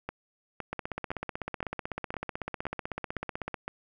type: two click trains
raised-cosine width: 0.5 ms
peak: -18 / -19 dBFS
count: 46 / 8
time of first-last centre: 0.73-3.542 / 0.09-3.68 s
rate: 16 / 1.95 Hz
effects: none